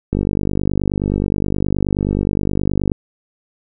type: click train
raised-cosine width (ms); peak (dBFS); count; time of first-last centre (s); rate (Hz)
3; -5; 139; 0.13-2.918; 49.5
effects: none